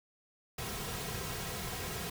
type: noise with comb filter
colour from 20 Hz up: pink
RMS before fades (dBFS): -39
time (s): 0.58-2.1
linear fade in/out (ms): 5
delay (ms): 3.4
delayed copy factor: -0.6
effects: none